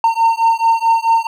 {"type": "beating tone pair", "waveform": "triangle", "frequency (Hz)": [909, 913.6], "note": ["A#5", "A#5"], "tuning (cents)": [-44, -35], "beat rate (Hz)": 4.6, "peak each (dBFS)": -12, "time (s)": [0.04, 1.27], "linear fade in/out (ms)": 2, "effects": []}